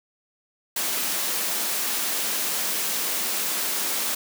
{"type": "high-pass noise", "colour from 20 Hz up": "white", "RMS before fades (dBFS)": -26, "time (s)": [0.76, 4.15], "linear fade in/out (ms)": 5, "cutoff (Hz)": 180, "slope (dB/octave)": 48, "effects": []}